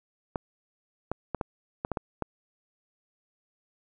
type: clicks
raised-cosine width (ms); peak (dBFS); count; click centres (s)
1; -15; 8; 0.358 / 1.116 / 1.347 / 1.412 / 1.849 / 1.917 / 1.972 / 2.223
effects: none